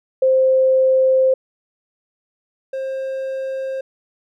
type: tone pair in turn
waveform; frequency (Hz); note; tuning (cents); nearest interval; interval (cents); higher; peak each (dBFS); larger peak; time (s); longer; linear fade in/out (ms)
sine / triangle; 523.3 / 531.5; C5 / C5; 0 / +27; unison; 27; second; -11 / -20; first; 0.22-1.34 / 2.73-3.81; first; 5
effects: none